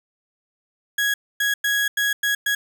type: tone bursts at uneven times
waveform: 35% pulse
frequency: 1661.2 Hz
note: G#6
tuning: in tune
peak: -17 dBFS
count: 6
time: 0.98-1.14 / 1.4-1.54 / 1.64-1.88 / 1.97-2.13 / 2.23-2.35 / 2.46-2.55 s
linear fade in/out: 5 ms
effects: none